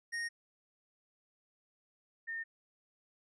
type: tone pair in turn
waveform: square / sine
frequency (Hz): 1859 / 1822.8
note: A#6 / A#6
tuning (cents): -5 / -39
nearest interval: unison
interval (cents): 34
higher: first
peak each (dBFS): -36 / -37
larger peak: first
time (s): 0.12-0.29 / 2.27-2.44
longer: neither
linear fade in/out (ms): 20
effects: resampled to 22050 Hz